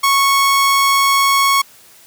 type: tone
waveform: sawtooth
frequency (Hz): 1104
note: C#6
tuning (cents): -7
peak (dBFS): -7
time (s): 0.03-1.62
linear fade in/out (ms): 10
effects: white hiss -45 dBFS RMS until 2.06 s + high-pass 60 Hz 12 dB/octave